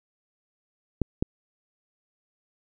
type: clicks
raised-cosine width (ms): 3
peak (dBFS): -10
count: 2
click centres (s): 1.017 / 1.225
effects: none

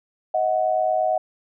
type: tone pair together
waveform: sine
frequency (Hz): 631.1 / 740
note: D#5 / F#5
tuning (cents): +24 / 0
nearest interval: minor third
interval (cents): 276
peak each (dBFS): -21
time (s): 0.34-1.18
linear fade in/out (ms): 5
effects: none

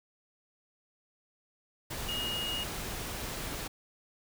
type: tone in noise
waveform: sine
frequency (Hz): 2867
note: F7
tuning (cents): +45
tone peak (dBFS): -33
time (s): 2.08-2.64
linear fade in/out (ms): 10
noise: pink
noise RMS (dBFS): -38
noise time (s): 1.9-3.68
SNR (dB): +2
effects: none

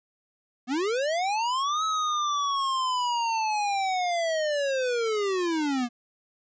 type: linear two-way sweep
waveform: square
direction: up then down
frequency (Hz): 233.1 to 1294 to 233.1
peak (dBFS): -25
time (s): 0.67-5.89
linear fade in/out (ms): 50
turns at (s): 1.84
effects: resampled to 16000 Hz

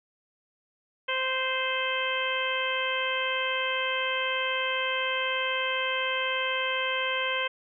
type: harmonic tone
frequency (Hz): 521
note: C5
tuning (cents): -7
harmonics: 1 / 2 / 3 / 4 / 5 / 6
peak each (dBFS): -33 / -33 / -33 / -33 / -33 / -33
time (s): 1.08-7.48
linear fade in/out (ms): 10
effects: none

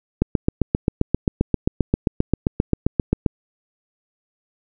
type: click train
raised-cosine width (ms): 3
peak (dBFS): -3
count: 24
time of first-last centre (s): 0.22-3.262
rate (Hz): 7.56
effects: none

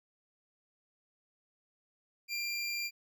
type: tone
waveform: 25% pulse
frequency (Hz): 2381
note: D7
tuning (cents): +23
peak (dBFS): -30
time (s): 2.28-2.91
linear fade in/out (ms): 50
effects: none

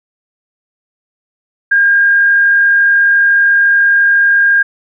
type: tone with frequency modulation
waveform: sine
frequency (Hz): 1613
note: G6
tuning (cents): +49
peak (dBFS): -6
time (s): 1.71-4.63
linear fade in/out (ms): 10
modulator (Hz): 51.8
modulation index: 0.31
effects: none

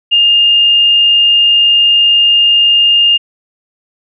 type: tone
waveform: sine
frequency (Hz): 2821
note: F7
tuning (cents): +17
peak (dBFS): -5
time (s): 0.11-3.18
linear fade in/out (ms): 20
effects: none

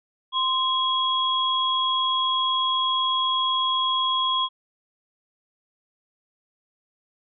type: tone pair together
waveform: sine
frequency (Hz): 1042 / 3314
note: C6 / G#7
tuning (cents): -7 / -4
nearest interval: octave + minor sixth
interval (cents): 2003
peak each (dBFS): -23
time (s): 0.32-4.49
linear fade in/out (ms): 50
effects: none

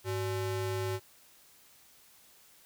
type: ring-modulated tone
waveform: square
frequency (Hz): 238.4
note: A#3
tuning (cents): +39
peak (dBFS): -29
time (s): 0.04-1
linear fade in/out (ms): 50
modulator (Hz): 136
effects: white hiss -60 dBFS RMS until 2.65 s

